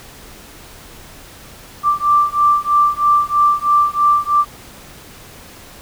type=beating tone pair; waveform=sine; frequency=1175 / 1178.1 Hz; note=D6 / D6; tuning=+1 / +5 cents; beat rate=3.1 Hz; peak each=-14 dBFS; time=1.83-4.45 s; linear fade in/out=50 ms; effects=pink hiss -39 dBFS RMS until 5.81 s

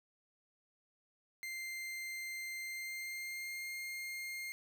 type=tone with pitch glide; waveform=40% pulse; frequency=2092 to 2120 Hz; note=C7 to C7; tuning=-1 to +22 cents; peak=-40 dBFS; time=1.43-4.52 s; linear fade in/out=0 ms; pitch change=+23 cents; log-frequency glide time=2.6-3.73 s; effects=none

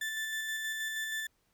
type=tone with tremolo; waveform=35% pulse; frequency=1760 Hz; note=A6; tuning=in tune; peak=-31 dBFS; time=0.01-1.27 s; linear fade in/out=5 ms; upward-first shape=square; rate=6.3 Hz; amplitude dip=25%; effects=pink hiss -74 dBFS RMS until 1.53 s

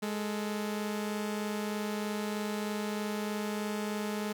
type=tone pair together; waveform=sawtooth; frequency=208.4 / 440 Hz; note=G#3 / A4; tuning=+6 / 0 cents; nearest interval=octave + minor second; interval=1294 cents; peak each=-29 / -36 dBFS; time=0.02-4.33 s; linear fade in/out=10 ms; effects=none

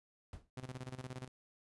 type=noise with exponential decay; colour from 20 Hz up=brown; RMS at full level=-43 dBFS; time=0.33-0.5 s; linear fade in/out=1 ms; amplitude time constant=35 ms
type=tone with tremolo; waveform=sawtooth; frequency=128.2 Hz; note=C3; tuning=35 cents flat; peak=-38 dBFS; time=0.57-1.28 s; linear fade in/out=5 ms; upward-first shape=square; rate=17 Hz; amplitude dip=80%
effects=resampled to 24000 Hz

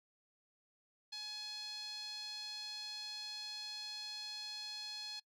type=tone with band-pass filter; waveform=sawtooth; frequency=845 Hz; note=G#5; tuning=30 cents sharp; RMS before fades=-45 dBFS; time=1.12-5.2 s; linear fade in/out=10 ms; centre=4300 Hz; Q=6.2; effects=noise-tail reverb RT60 0.1 s tail -24 dB re dry

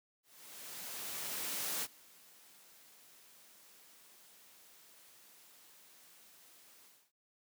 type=noise with ADSR envelope; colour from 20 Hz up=white; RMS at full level=-37 dBFS; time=0.23-7.12 s; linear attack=1600 ms; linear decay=42 ms; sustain=-24 dB; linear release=270 ms; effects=high-pass 150 Hz 12 dB/octave

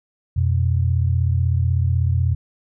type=tone pair together; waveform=sine; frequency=87.31 / 123.47 Hz; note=F2 / B2; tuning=0 / 0 cents; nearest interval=tritone; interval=600 cents; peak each=-17 / -20 dBFS; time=0.36-2.35 s; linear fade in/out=10 ms; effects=none

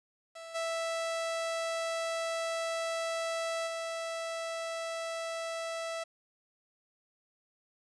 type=tone with level steps; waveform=sawtooth; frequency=659.3 Hz; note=E5; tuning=in tune; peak=-40 / -28 / -31 dBFS; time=0.35-6.04 s; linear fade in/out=10 ms; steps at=0.54 / 3.66 s; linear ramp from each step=20 ms; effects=resampled to 22050 Hz + 10-bit

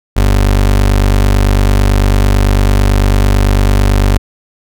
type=tone; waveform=30% pulse; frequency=49 Hz; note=G1; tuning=in tune; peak=-4 dBFS; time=0.16-4.18 s; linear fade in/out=10 ms; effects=none

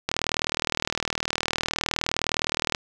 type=click train; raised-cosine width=0.2 ms; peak=-6 dBFS; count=106; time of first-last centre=0.09-2.748 s; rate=39.5 Hz; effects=none

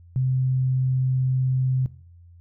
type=tone; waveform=sine; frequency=129.7 Hz; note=C3; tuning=15 cents flat; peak=-19 dBFS; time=0.16-1.86 s; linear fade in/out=0 ms; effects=noise-tail reverb RT60 0.5 s tail -19 dB re dry + added 86 Hz sine -46 dBFS peak until 2.4 s

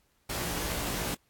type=noise with comb filter; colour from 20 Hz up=pink; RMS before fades=-33 dBFS; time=0.29-1.15 s; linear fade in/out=10 ms; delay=17 ms; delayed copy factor=+0.95; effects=pink hiss -70 dBFS RMS until 1.29 s + AAC 64 kbps

